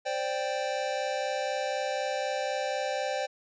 square chord, C suspended second, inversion none, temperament equal, 523.3 / 587.3 / 784 Hz, C5 / D5 / G5, 0 / 0 / 0 cents, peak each -34 dBFS, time 0.05-3.27 s, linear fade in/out 20 ms, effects resampled to 16000 Hz

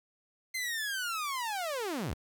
sawtooth linear sweep, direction down, 2093 to 45.85 Hz, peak -29 dBFS, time 0.54-2.14 s, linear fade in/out 10 ms, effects 10-bit

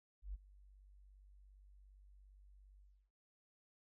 sine tone with ADSR envelope, 48.68 Hz, G1, 11 cents flat, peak -40 dBFS, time 0.22-3.11 s, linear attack 120 ms, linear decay 25 ms, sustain -20 dB, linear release 320 ms, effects none

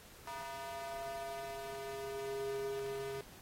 square tone with high-pass filter sweep, 136.2 Hz, C#3, 30 cents flat, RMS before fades -42 dBFS, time 0.27-3.21 s, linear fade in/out 2 ms, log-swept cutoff 890 to 320 Hz, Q 3.7, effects pink hiss -57 dBFS RMS until 3.41 s + AAC 48 kbps

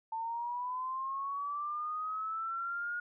sine linear sweep, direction up, 890 to 1439 Hz, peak -34 dBFS, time 0.12-3 s, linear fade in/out 5 ms, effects none

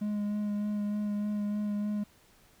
triangle tone with vibrato, 207.7 Hz, G#3, in tune, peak -27 dBFS, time 0.01-2.04 s, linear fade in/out 10 ms, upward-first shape sine, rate 3.3 Hz, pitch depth 15 cents each way, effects pink hiss -62 dBFS RMS until 2.6 s

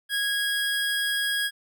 25% pulse tone, 1649 Hz, G#6, 13 cents flat, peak -20 dBFS, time 0.09-1.51 s, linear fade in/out 50 ms, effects none

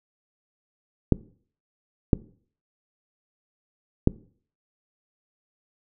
clicks, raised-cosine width 3 ms, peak -3 dBFS, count 3, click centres 1.123 / 2.132 / 4.074 s, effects noise-tail reverb RT60 0.5 s tail -21 dB re dry

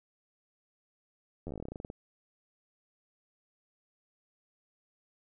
slowing click train, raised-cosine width 2 ms, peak -27 dBFS, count 17, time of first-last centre 1.47-1.901 s, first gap 11 ms, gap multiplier 1.11, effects none

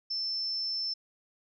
sine tone, 5310 Hz, E8, 12 cents sharp, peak -30 dBFS, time 0.1-0.94 s, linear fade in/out 10 ms, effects none

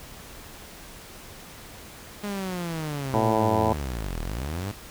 sawtooth linear two-way sweep, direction down then up, 208 to 37.01 to 105.7 Hz, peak -25 dBFS, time 2.23-4.72 s, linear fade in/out 10 ms, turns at 4.2 s
harmonic tone, 110 Hz, A2, in tune, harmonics 1 / 2 / 3 / 4 / 5 / 6 / 7 / 8 / 9, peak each -29 / -29 / -29 / -29 / -29 / -29 / -29 / -29 / -29 dBFS, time 3.14-3.73 s, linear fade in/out 0 ms
effects pink hiss -44 dBFS RMS until 4.9 s

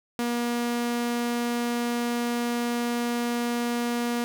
sawtooth tone, 238.7 Hz, A#3, 41 cents sharp, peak -21 dBFS, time 0.19-4.24 s, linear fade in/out 0 ms, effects none

